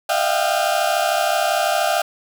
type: tone cluster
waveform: 35% pulse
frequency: 613 / 678 / 711 / 785 Hz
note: D#5 / E5 / F5 / G5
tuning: -26 / +49 / +31 / +2 cents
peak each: -21 dBFS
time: 0.09-2.02 s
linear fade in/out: 5 ms
effects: 7-bit